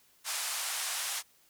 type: band-pass noise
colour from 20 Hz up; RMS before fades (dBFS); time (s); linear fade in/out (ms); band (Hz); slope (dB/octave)
white; -35; 0.24-1.23; 50; 710 to 11000; 24
effects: white hiss -65 dBFS RMS until 1.49 s